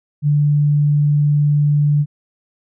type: tone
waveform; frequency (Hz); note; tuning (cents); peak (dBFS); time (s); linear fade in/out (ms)
sine; 146.83; D3; 0; -11; 0.22-2.06; 50
effects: none